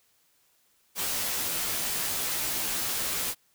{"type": "noise with comb filter", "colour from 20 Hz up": "white", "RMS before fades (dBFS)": -30, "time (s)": [0.95, 3.35], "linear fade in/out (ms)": 50, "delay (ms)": 14, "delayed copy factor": -0.65, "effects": ["white hiss -67 dBFS RMS until 3.54 s"]}